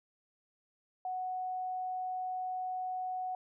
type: tone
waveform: sine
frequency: 740 Hz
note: F#5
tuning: in tune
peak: -34 dBFS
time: 1.05-3.35 s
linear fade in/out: 2 ms
effects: none